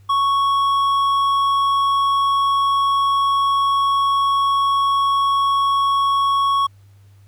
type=tone with hard clipping; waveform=sine; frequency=1109 Hz; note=C#6; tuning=in tune; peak=-16 dBFS; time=0.09-6.67 s; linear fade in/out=10 ms; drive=6 dB; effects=added 99 Hz sine -45 dBFS peak until 7.27 s + pink hiss -61 dBFS RMS until 7.27 s